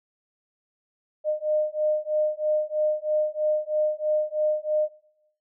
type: beating tone pair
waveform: sine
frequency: 609 / 612.1 Hz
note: D#5 / D#5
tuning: -37 / -28 cents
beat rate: 3.1 Hz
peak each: -25 dBFS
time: 1.24-4.89 s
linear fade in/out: 50 ms
effects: noise-tail reverb RT60 0.8 s tail -20 dB re dry